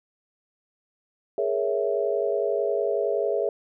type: chord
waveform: sine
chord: A# half-diminished seventh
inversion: third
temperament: equal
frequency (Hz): 415.3 / 466.2 / 554.4 / 659.3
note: G#4 / A#4 / C#5 / E5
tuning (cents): 0 / 0 / 0 / 0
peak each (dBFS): -26 / -29 / -28 / -28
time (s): 1.38-3.49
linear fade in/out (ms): 2
effects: none